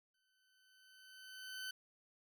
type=tone with exponential growth; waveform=20% pulse; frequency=1521 Hz; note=F#6; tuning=47 cents sharp; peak=-37 dBFS; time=0.14-1.71 s; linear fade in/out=5 ms; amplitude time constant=340 ms; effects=none